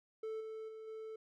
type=tone with level steps; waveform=triangle; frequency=440 Hz; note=A4; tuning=in tune; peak=-37 / -41 / -45 / -42 dBFS; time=0.23-1.16 s; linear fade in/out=5 ms; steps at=0.4 / 0.68 / 0.87 s; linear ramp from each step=10 ms; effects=none